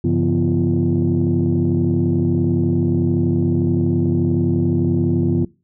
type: tone cluster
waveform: sine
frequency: 97.5 / 139.1 / 170.7 / 248.1 / 341.7 Hz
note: G2 / C#3 / F3 / B3 / F4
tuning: -9 / +6 / -39 / +8 / -38 cents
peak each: -20 dBFS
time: 0.04-5.45 s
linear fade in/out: 5 ms
effects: noise-tail reverb RT60 0.3 s tail -22 dB re dry + tanh soft clip ceiling -8 dBFS